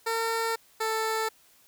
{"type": "tone pair in turn", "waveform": "15% pulse", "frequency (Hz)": [454.4, 442], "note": ["A#4", "A4"], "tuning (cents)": [-44, 8], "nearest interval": "unison", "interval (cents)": 48, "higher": "first", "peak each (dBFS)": -20, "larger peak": "neither", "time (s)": [[0.06, 0.56], [0.8, 1.29]], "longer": "first", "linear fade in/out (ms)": 10, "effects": ["white hiss -60 dBFS RMS until 1.67 s"]}